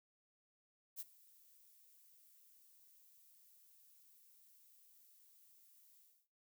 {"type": "noise with ADSR envelope", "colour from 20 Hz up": "violet", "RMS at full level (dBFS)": -44, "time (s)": [0.96, 6.28], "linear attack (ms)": 43, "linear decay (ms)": 30, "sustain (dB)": -23, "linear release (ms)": 270, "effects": ["noise-tail reverb RT60 0.4 s tail -18 dB re dry"]}